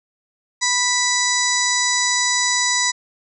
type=harmonic tone; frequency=987.8 Hz; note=B5; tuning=in tune; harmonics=1 / 2 / 4 / 5 / 6 / 7 / 8; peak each=-25 / -22 / -24 / -26 / -23 / -24 / -27 dBFS; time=0.61-2.92 s; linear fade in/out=20 ms; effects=none